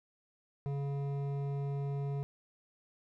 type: tone with hard clipping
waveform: sine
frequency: 140.4 Hz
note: C#3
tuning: 22 cents sharp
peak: -35 dBFS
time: 0.66-2.23 s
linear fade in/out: 0 ms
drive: 11 dB
effects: none